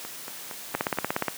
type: two click trains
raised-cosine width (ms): 0.5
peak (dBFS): -9 / -21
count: 10 / 5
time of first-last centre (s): 0.75-1.283 / 0.05-0.974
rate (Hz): 16.9 / 4.33
effects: white hiss -40 dBFS RMS until 1.37 s + high-pass 150 Hz 12 dB/octave